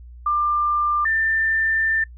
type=tone pair in turn; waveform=sine; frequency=1192 / 1786 Hz; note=D6 / A6; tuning=+25 / +25 cents; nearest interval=perfect fifth; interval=700 cents; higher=second; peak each=-17 / -17 dBFS; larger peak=neither; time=0.26-1.05 / 1.05-2.04 s; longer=second; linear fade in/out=5 ms; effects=noise-tail reverb RT60 0.1 s tail -26 dB re dry + added 60 Hz sine -38 dBFS peak until 2.17 s